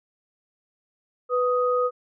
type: tone pair together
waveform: sine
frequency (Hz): 495.7 / 1249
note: B4 / D#6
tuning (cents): +6 / +6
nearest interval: octave + major third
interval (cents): 1600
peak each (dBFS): -21 / -24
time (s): 1.29-1.91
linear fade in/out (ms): 50
effects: none